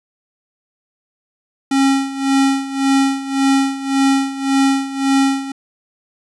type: tone with tremolo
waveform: square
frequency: 271.9 Hz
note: C#4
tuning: 33 cents flat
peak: -11 dBFS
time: 1.71-5.52 s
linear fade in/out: 5 ms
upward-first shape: sine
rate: 1.8 Hz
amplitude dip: 80%
effects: resampled to 24000 Hz